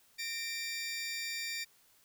20% pulse tone pair together, 1836 / 2352 Hz, A#6 / D7, -27 / +2 cents, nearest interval major third, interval 429 cents, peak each -36 / -33 dBFS, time 0.18-1.65 s, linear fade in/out 20 ms, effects white hiss -66 dBFS RMS until 2.04 s

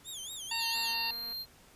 20% pulse tone with vibrato, 3415 Hz, G#7, 48 cents sharp, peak -34 dBFS, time 0.04-0.95 s, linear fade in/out 50 ms, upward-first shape sine, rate 4.3 Hz, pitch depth 180 cents each way
harmonic tone, 917 Hz, A#5, 29 cents flat, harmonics 1 / 2 / 3 / 4 / 5, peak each -39 / -44 / -36 / -44 / -35 dBFS, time 0.51-1.11 s, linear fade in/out 5 ms
square tone, 4186 Hz, C8, in tune, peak -37 dBFS, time 0.57-1.46 s, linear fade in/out 50 ms
click train, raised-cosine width 0.5 ms, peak -40 dBFS, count 136, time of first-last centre 0.75-1.327 s, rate 234 Hz
effects pink hiss -59 dBFS RMS until 1.75 s + resampled to 32000 Hz

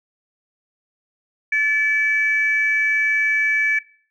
sine tone pair together, 1739 / 2298 Hz, A6 / D7, -21 / -38 cents, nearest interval perfect fourth, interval 483 cents, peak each -19 / -18 dBFS, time 1.52-3.79 s, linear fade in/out 5 ms, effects noise-tail reverb RT60 0.5 s tail -19 dB re dry + tanh soft clip ceiling -8 dBFS

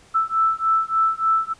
sine beating tone pair, 1318.5 / 1321.9 Hz, E6 / E6, 0 / +4 cents, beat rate 3.4 Hz, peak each -20 dBFS, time 0.14-1.54 s, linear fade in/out 20 ms, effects pink hiss -52 dBFS RMS until 1.59 s + resampled to 22050 Hz

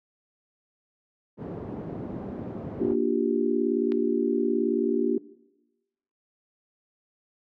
pink low-pass noise, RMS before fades -31 dBFS, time 1.37-2.96 s, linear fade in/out 50 ms, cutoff 440 Hz, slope 12 dB/octave
sine chord, G minor seventh, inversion first, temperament just, 235.2 / 294 / 352.8 / 392 Hz, Bb3 / D4 / F4 / G4, +16 / +2 / +18 / 0 cents, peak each -27 dBFS, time 2.8-5.18 s, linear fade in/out 5 ms
click, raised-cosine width 0.3 ms, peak -24 dBFS, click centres 3.92 s
effects noise-tail reverb RT60 1.0 s tail -19 dB re dry + high-pass 150 Hz 12 dB/octave

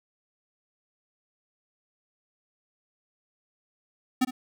square tone with echo, 255.6 Hz, C4, 40 cents flat, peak -20 dBFS, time 4.21-4.25 s, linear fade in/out 10 ms, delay 60 ms, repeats 1, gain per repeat -13 dB, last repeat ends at 4.31 s, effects none

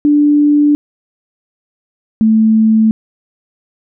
sine tone pair in turn, 293.7 / 220 Hz, D4 / A3, 0 / 0 cents, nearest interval perfect fourth, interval 500 cents, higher first, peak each -6 dBFS, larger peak neither, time 0.05-0.75 / 2.21-2.91 s, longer neither, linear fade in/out 0 ms, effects none

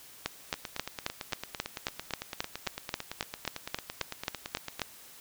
two click trains, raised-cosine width 0.2 ms, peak -12 / -18 dBFS, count 18 / 39, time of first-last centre 0.26-4.818 / 0.54-4.795 s, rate 3.73 / 8.93 Hz, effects white hiss -52 dBFS RMS until 5.2 s

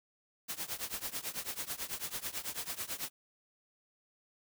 white noise with tremolo, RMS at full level -36 dBFS, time 0.48-3.1 s, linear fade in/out 20 ms, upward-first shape triangle, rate 9.1 Hz, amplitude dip 95%, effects none

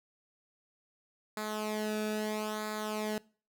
sawtooth tone with flanger, 213.8 Hz, A3, 49 cents flat, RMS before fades -35 dBFS, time 1.37-3.18 s, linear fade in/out 2 ms, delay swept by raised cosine 0.34 to 0.98 ms, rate 0.76 Hz, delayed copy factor -0.7, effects noise-tail reverb RT60 0.4 s tail -23 dB re dry

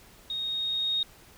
sine tone with level ramp, 3729 Hz, A#7, in tune, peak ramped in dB -30 to -24 dBFS, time 0.3-1.03 s, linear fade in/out 2 ms, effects pink hiss -54 dBFS RMS until 1.37 s

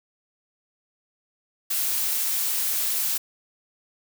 blue noise, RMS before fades -25 dBFS, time 1.7-3.18 s, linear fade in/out 10 ms, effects none

